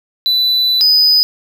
triangle tone pair in turn, 3985 / 4989 Hz, B7 / D#8, +15 / +4 cents, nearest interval major third, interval 389 cents, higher second, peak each -9 / -6 dBFS, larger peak second, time 0.26-0.81 / 0.81-1.23 s, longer first, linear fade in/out 0 ms, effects none

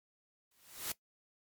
white noise with exponential growth, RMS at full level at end -35 dBFS, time 0.51-0.92 s, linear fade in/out 5 ms, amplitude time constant 87 ms, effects noise-tail reverb RT60 0.1 s tail -18 dB re dry + MP3 96 kbps

